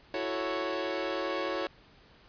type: chord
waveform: sawtooth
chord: F# minor seventh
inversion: third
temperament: equal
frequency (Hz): 329.6 / 370 / 440 / 554.4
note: E4 / F#4 / A4 / C#5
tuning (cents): 0 / 0 / 0 / 0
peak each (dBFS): -33 / -33 / -35 / -30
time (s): 0.14-1.67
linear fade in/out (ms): 2
effects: pink hiss -58 dBFS RMS until 2.28 s + resampled to 11025 Hz